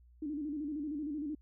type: tone with vibrato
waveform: sine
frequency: 296.7 Hz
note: D4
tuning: 18 cents sharp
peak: -35 dBFS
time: 0.22-1.35 s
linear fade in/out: 5 ms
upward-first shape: square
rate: 13 Hz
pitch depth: 76 cents each way
effects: added 60 Hz sine -58 dBFS peak until 1.41 s